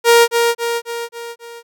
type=tone with echo; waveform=sawtooth; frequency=468.8 Hz; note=A#4; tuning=10 cents sharp; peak=-3 dBFS; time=0.04-0.28 s; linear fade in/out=50 ms; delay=270 ms; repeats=5; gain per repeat=-5 dB; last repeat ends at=1.63 s; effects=none